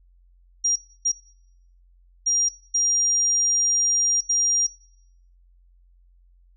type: tone bursts at uneven times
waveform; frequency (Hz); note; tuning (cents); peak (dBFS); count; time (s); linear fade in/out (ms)
sine; 5700; F8; +34; -18; 5; 0.64-0.76 / 1.05-1.12 / 2.26-2.49 / 2.74-4.21 / 4.29-4.67; 10
effects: noise-tail reverb RT60 0.7 s tail -20 dB re dry + added 44 Hz sine -53 dBFS peak until 6.56 s